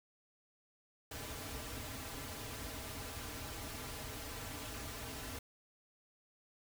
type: noise with comb filter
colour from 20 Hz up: pink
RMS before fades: -45 dBFS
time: 1.11-5.39 s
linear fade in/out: 5 ms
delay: 5.5 ms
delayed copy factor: -0.8
effects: none